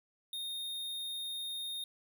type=tone; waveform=square; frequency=3688 Hz; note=A#7; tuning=19 cents flat; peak=-38 dBFS; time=0.33-1.84 s; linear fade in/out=2 ms; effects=none